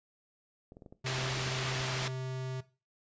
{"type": "clicks", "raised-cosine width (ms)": 2, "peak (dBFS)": -36, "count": 11, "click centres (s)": [0.721, 0.769, 0.822, 0.862, 0.925, 1.185, 1.236, 1.311, 1.373, 1.415, 1.464]}
{"type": "tone", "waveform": "square", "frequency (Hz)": 130, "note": "C3", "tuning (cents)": -11, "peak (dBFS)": -36, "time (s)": [1.04, 2.61], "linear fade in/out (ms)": 10}
{"type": "low-pass noise", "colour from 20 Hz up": "white", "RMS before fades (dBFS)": -37, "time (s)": [1.06, 2.08], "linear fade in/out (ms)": 2, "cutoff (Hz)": 4200, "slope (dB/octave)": 12}
{"effects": ["noise-tail reverb RT60 0.3 s tail -17 dB re dry", "resampled to 16000 Hz"]}